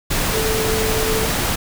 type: tone in noise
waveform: sine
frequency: 440 Hz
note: A4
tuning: in tune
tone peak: -21 dBFS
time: 0.33-1.26 s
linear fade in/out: 10 ms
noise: pink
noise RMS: -20 dBFS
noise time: 0.1-1.56 s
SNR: -4 dB
effects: none